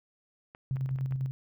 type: clicks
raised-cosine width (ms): 0.5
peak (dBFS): -32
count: 5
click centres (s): 0.549 / 0.768 / 0.891 / 0.987 / 1.123
type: tone with tremolo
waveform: sine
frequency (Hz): 132.3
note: C3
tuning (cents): +20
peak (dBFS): -27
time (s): 0.71-1.31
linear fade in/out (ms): 0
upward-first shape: square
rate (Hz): 10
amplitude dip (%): 40
effects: none